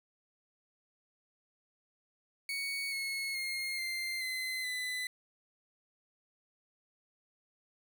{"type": "tone with pitch steps", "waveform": "30% pulse", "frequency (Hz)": [2230, 2183, 2137, 2092, 2047, 2004], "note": ["C#7", "C#7", "C7", "C7", "C7", "B6"], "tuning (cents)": [10, -27, 36, -1, -38, 25], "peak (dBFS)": -32, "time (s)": [2.49, 5.07], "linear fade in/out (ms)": 2, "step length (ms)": 430, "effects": []}